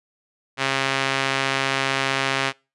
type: tone with band-pass filter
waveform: sawtooth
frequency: 135.2 Hz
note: C#3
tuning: 43 cents flat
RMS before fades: -23 dBFS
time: 0.57-2.53 s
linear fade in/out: 50 ms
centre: 2300 Hz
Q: 0.87
effects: noise-tail reverb RT60 0.3 s tail -25 dB re dry + resampled to 24000 Hz